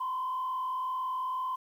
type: tone with frequency modulation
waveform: sine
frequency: 1028 Hz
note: C6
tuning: 31 cents flat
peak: -29 dBFS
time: 0-1.56 s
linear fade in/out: 10 ms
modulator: 42 Hz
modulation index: 0.67
effects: tanh soft clip ceiling -27 dBFS + 10-bit